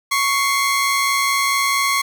sawtooth tone pair together, 1108.7 / 2093 Hz, C#6 / C7, 0 / 0 cents, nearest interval major seventh, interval 1100 cents, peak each -14 / -17 dBFS, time 0.11-2.02 s, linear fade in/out 10 ms, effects none

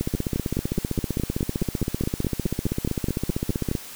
two click trains, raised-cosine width 3 ms, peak -11 / -11 dBFS, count 18 / 59, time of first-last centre 0.15-3.714 / 0.01-3.752 s, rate 4.77 / 15.5 Hz, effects white hiss -40 dBFS RMS until 3.95 s

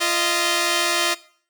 5% pulse tone pair together, 345.3 / 622.3 Hz, F4 / D#5, -20 / 0 cents, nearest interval minor seventh, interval 1020 cents, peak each -10 dBFS, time 0-1.15 s, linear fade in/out 20 ms, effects noise-tail reverb RT60 0.5 s tail -19 dB re dry

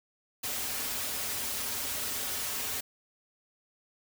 white noise with comb filter, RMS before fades -34 dBFS, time 0.43-2.81 s, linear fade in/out 10 ms, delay 5.9 ms, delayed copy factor -0.95, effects none

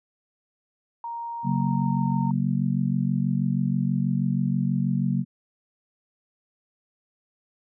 sine tone with pitch glide, 934 to 919.5 Hz, A#5 to A#5, +3 to -24 cents, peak -30 dBFS, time 1.04-2.31 s, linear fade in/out 2 ms, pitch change -27 cents, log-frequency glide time 1.55-2.11 s
sine chord, F# major, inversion second, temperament just, 138.75 / 185 / 231.2 Hz, C#3 / F#3 / A#3, +2 / 0 / -14 cents, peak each -25 / -25 / -27 dBFS, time 1.43-5.25 s, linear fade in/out 50 ms
effects none

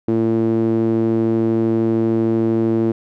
sawtooth tone with band-pass filter, 113 Hz, A2, 47 cents sharp, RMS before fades -17 dBFS, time 0.08-2.92 s, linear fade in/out 5 ms, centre 310 Hz, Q 3.6, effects none

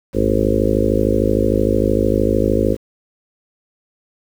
harmonic tone with a mistuned harmonic, 53.2 Hz, G#1, 42 cents sharp, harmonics 1 / 2 / 4 / 5 / 6 / 7 / 8 / 9 / 10, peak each -22 / -22 / -22 / -22 / -22 / -22 / -22 / -22 / -22 dBFS, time 0.13-2.77 s, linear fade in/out 50 ms, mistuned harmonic 2, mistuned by -57 cents, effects 7-bit

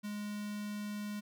square tone with notch filter, 207.7 Hz, G#3, in tune, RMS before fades -40 dBFS, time 0.03-1.21 s, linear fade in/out 20 ms, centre 710 Hz, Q 1.2, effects none

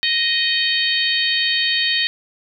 harmonic tone with a mistuned harmonic, 622.3 Hz, D#5, in tune, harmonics 3 / 4 / 5 / 6 / 7, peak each -22 / -25 / -22 / -22 / -23 dBFS, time 0.03-2.07 s, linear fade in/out 0 ms, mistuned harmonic 7, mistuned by +18 cents, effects none

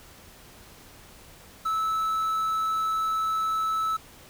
triangle tone with quantisation, 1306 Hz, E6, 17 cents flat, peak -22 dBFS, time 1.65-3.97 s, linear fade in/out 10 ms, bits 8, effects pink hiss -50 dBFS RMS until 4.29 s

